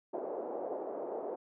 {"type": "band-pass noise", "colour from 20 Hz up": "pink", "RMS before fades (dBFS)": -39, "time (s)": [0.13, 1.36], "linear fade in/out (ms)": 10, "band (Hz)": [390, 670], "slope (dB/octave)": 24, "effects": []}